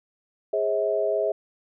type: tone cluster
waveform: sine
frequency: 413.2 / 540 / 643 Hz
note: G#4 / C#5 / E5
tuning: -9 / -45 / -43 cents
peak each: -26 / -28 / -24 dBFS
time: 0.53-1.32 s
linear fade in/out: 5 ms
effects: none